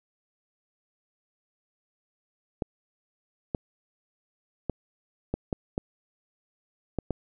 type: clicks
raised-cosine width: 2 ms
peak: -14 dBFS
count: 8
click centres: 2.622 / 3.548 / 4.697 / 5.34 / 5.528 / 5.779 / 6.987 / 7.107 s
effects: none